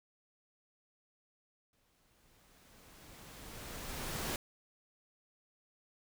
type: noise with exponential growth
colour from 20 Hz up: pink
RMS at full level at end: -36 dBFS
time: 1.73-4.36 s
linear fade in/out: 1 ms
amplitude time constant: 570 ms
effects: none